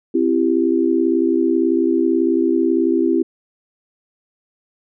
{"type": "chord", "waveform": "sine", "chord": "C major", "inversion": "none", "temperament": "equal with one note detuned", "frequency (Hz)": [261.6, 333.8, 392], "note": ["C4", "E4", "G4"], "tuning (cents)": [0, 22, 0], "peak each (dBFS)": [-19, -16, -20], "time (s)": [0.14, 3.23], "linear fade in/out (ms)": 10, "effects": []}